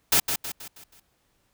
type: noise with echo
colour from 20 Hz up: white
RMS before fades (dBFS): -19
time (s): 0.12-0.2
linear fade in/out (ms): 5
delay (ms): 160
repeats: 5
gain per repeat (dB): -7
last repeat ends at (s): 1
effects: pink hiss -69 dBFS RMS until 1.53 s